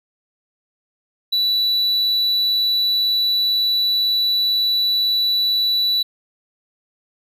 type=tone; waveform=triangle; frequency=3951 Hz; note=B7; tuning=in tune; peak=-14 dBFS; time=1.32-6.03 s; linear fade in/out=10 ms; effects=none